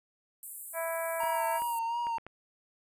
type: high-pass noise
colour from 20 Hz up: white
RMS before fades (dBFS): -41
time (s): 0.43-1.79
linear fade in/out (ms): 0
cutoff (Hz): 7800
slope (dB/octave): 96
type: harmonic tone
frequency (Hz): 329.6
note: E4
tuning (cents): 0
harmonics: 2 / 3 / 4 / 5 / 6 / 7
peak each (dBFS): -33 / -38 / -44 / -41 / -49 / -44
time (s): 0.73-1.61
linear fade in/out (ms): 50
type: tone with vibrato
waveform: triangle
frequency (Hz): 932.3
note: A#5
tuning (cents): 0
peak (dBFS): -28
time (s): 1.2-2.18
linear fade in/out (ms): 5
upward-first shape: sine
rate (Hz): 2.8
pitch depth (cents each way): 37
type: clicks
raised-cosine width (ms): 0.5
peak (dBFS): -29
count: 5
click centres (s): 1.235 / 1.62 / 2.069 / 2.183 / 2.266
effects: resampled to 32000 Hz